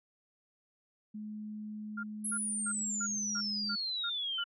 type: tone with pitch glide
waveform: sine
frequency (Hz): 212.6 to 207.3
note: G#3 to G#3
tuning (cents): +41 to -3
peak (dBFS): -39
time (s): 1.14-3.76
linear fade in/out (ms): 10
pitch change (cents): -44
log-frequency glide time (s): 2.38-3.15
type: tone bursts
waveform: sine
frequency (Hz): 1400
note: F6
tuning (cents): +4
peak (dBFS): -36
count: 8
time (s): 1.97-4.442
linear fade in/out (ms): 10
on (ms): 64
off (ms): 280
type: exponential sweep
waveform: sine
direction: down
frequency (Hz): 10940 to 2960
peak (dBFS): -33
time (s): 2.24-4.44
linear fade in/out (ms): 10
effects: none